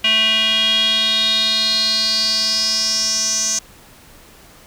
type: tone with band-pass filter sweep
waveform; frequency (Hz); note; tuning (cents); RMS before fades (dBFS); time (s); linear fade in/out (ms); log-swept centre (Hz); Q
square; 220; A3; 0; -17; 0.04-3.59; 5; 2800 to 6300; 7.8
effects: pink hiss -45 dBFS RMS until 4.66 s